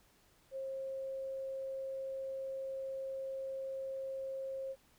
sine tone, 535 Hz, C5, 38 cents sharp, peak -38 dBFS, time 0.51-4.76 s, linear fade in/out 50 ms, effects pink hiss -68 dBFS RMS until 4.98 s

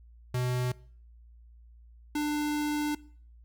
square tone pair in turn, 125.1 / 297.5 Hz, B2 / D4, +23 / +22 cents, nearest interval octave + minor third, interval 1499 cents, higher second, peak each -28 dBFS, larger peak neither, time 0.34-0.72 / 2.15-2.95 s, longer second, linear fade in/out 5 ms, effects noise-tail reverb RT60 0.5 s tail -21 dB re dry + added 58 Hz sine -51 dBFS peak until 3.44 s

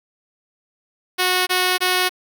5% pulse tone bursts, 366.2 Hz, F#4, 18 cents flat, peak -5 dBFS, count 3, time 1.18-2.094 s, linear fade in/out 20 ms, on 290 ms, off 22 ms, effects none

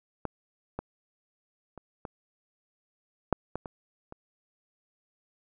clicks, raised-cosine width 1 ms, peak -17 / -19 / -29 / -23 / -8 / -18 / -24 / -28 dBFS, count 8, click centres 0.253 / 0.79 / 1.777 / 2.052 / 3.327 / 3.556 / 3.658 / 4.124 s, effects none

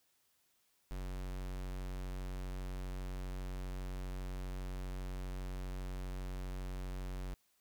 square tone, 46.25 Hz, F#1, in tune, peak -40 dBFS, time 0.91-7.34 s, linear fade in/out 0 ms, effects white hiss -75 dBFS RMS until 7.6 s

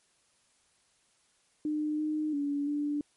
sine tone with pitch steps, 302.9 / 306.4 / 286 / 292.5 Hz, D#4 / D#4 / D4 / D4, -46 / -27 / -46 / -7 cents, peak -28 dBFS, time 1.65-3.01 s, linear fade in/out 2 ms, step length 340 ms, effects white hiss -69 dBFS RMS until 3.16 s + MP3 48 kbps

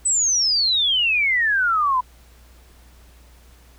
sine exponential sweep, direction down, 8160 to 982 Hz, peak -16 dBFS, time 0.05-2.01 s, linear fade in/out 10 ms, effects added 60 Hz sine -47 dBFS peak until 3.78 s + pink hiss -54 dBFS RMS until 3.78 s

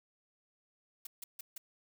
blue noise bursts, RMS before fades -44 dBFS, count 4, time 1.05-1.58 s, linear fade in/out 5 ms, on 20 ms, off 150 ms, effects none

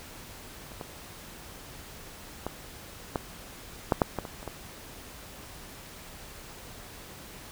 clicks, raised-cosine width 1 ms, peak -29 / -22 / -17 / -13 / -7 / -6 / -16 / -23 / -28 / -21 dBFS, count 10, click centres 0.718 / 0.812 / 2.466 / 3.158 / 3.922 / 4.018 / 4.187 / 4.252 / 4.429 / 4.477 s, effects pink hiss -46 dBFS RMS until 7.51 s

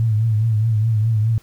sine tone with vibrato, 110.3 Hz, A2, 5 cents sharp, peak -14 dBFS, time 0-1.38 s, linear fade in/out 0 ms, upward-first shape triangle, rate 4.8 Hz, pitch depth 84 cents each way, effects pink hiss -52 dBFS RMS until 1.42 s

